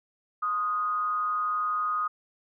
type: tone with frequency modulation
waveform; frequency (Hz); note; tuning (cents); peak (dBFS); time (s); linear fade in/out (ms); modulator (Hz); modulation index
sine; 1242; D#6; -3; -25; 0.42-2.08; 10; 184; 0.35
effects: none